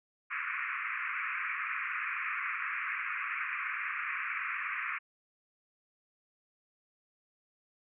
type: band-pass noise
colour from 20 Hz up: white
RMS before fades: -36 dBFS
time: 0.3-4.99 s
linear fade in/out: 20 ms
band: 1100 to 2500 Hz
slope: 96 dB/octave
effects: none